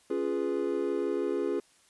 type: chord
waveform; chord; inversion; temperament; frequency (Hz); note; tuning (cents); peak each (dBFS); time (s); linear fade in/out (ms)
triangle; C# dominant seventh; none; equal; 277.2 / 349.2 / 415.3 / 493.9; C#4 / E#4 / G#4 / B4; 0 / 0 / 0 / 0; -33 / -30 / -29 / -35; 0.1-1.6; 5
effects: white hiss -63 dBFS RMS until 1.89 s + resampled to 24000 Hz